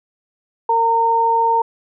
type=tone pair together; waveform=sine; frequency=458.5 / 917 Hz; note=A#4 / A#5; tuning=-29 / -29 cents; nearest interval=octave; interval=1200 cents; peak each=-21 / -13 dBFS; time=0.69-1.62 s; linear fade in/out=5 ms; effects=none